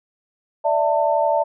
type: chord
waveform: sine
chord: D suspended second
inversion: none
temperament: equal with one note detuned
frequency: 587.3 / 659.3 / 895.9 Hz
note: D5 / E5 / A5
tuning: 0 / 0 / +31 cents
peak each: -20 dBFS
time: 0.64-1.44 s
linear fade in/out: 20 ms
effects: none